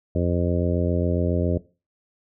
harmonic tone, 87.31 Hz, F2, in tune, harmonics 1 / 2 / 3 / 4 / 5 / 6 / 7, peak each -23 / -26 / -28 / -29 / -30 / -31 / -31 dBFS, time 0.15-1.58 s, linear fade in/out 5 ms, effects noise-tail reverb RT60 0.3 s tail -18 dB re dry

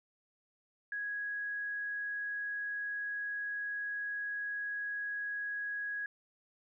sine tone, 1661.2 Hz, G#6, in tune, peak -35 dBFS, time 0.92-6.06 s, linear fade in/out 2 ms, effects none

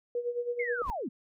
sine tone with tremolo, 482.2 Hz, B4, 41 cents flat, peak -27 dBFS, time 0.15-0.82 s, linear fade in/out 2 ms, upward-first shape sine, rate 9.3 Hz, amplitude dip 75%
sine linear sweep, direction down, 2217 to 184.6 Hz, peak -32 dBFS, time 0.59-1.09 s, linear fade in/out 10 ms
brown noise with exponential growth, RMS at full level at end -34 dBFS, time 0.78-0.9 s, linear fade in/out 0 ms, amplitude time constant 25 ms
effects none

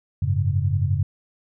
sine chord, F# suspended second, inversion none, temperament equal, 92.5 / 103.83 / 138.59 Hz, F#2 / G#2 / C#3, 0 / 0 / 0 cents, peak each -22 / -23 / -24 dBFS, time 0.22-1.03 s, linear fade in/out 5 ms, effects none

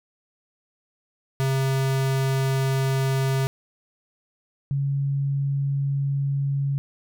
square / sine tone pair in turn, 134.1 / 139.29 Hz, C3 / C#3, +43 / +9 cents, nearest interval minor second, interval 66 cents, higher second, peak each -21 dBFS, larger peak neither, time 1.4-3.47 / 4.71-6.78 s, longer neither, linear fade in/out 0 ms, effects none

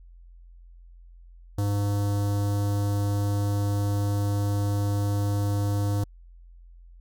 square tone with notch filter, 101.6 Hz, G#2, 38 cents flat, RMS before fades -25 dBFS, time 1.58-6.04 s, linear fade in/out 5 ms, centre 2300 Hz, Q 0.53, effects added 43 Hz sine -46 dBFS peak until 7 s

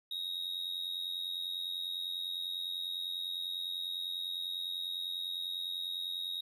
triangle tone with amplitude modulation, 3763 Hz, A#7, 16 cents sharp, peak -31 dBFS, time 0.11-6.41 s, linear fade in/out 5 ms, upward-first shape sine, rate 90 Hz, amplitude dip 70%, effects none

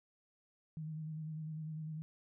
sine tone with vibrato, 156.2 Hz, D#3, 7 cents sharp, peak -40 dBFS, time 0.77-2.02 s, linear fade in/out 0 ms, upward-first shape square, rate 10 Hz, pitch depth 26 cents each way, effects none

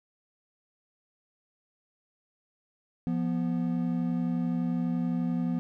triangle tone pair together, 173.52 / 245.2 Hz, F3 / B3, -11 / -12 cents, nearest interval tritone, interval 599 cents, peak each -27 dBFS, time 3.07-5.59 s, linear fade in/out 0 ms, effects none

